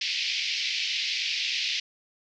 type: band-pass noise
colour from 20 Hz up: pink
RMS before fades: -29 dBFS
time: 0.01-1.8 s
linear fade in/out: 5 ms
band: 2200 to 5400 Hz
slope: 48 dB/octave
effects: none